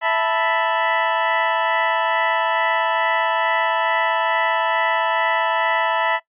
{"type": "chord", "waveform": "25% pulse", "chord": "E suspended fourth", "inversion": "none", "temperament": "equal", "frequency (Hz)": [659.3, 880, 987.8], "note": ["E5", "A5", "B5"], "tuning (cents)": [0, 0, 0], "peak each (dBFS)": -18, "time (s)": [0.01, 6.2], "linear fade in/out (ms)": 50, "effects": ["noise-tail reverb RT60 0.1 s tail -19 dB re dry", "resampled to 8000 Hz"]}